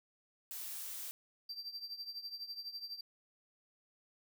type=noise; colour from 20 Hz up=blue; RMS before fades=-44 dBFS; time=0.51-1.11 s; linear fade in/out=0 ms
type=tone with tremolo; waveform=triangle; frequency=4697 Hz; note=D8; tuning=1 cent flat; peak=-38 dBFS; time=1.49-3.01 s; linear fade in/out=5 ms; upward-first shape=triangle; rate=12 Hz; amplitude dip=85%
effects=none